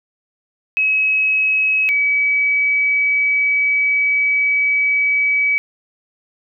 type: tone pair in turn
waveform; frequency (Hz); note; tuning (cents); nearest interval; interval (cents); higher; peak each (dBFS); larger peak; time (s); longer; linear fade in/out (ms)
sine; 2560 / 2281; D#7 / C#7; +49 / +49; major second; 200; first; -13; neither; 0.77-1.89 / 1.89-5.58; second; 0
effects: none